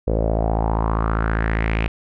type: tone with low-pass filter sweep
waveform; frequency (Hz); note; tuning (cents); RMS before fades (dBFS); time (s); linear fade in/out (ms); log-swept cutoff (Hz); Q
sawtooth; 55; A1; 0; -20; 0.07-1.88; 5; 500 to 2600; 4.2
effects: none